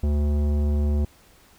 sine tone with tanh clipping, 73.42 Hz, D2, in tune, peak -21 dBFS, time 0.03-1.05 s, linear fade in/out 5 ms, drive 15 dB, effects pink hiss -55 dBFS RMS until 1.58 s

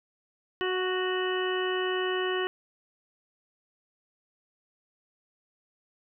harmonic tone with a mistuned harmonic, 370 Hz, F#4, in tune, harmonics 1 / 2 / 3 / 4 / 5 / 7 / 8, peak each -28 / -39 / -36 / -38 / -35 / -44 / -36 dBFS, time 0.61-2.47 s, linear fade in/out 0 ms, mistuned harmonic 2, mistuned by -19 cents, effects none

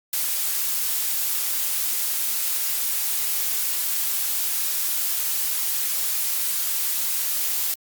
blue noise, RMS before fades -24 dBFS, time 0.13-7.74 s, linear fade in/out 2 ms, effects Opus 48 kbps

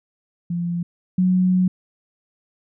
sine tone pair in turn, 172.6 / 183.6 Hz, F3 / F#3, -20 / -13 cents, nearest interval minor second, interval 107 cents, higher second, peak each -21 / -14 dBFS, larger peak second, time 0.5-0.83 / 1.18-1.68 s, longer second, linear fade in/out 5 ms, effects none

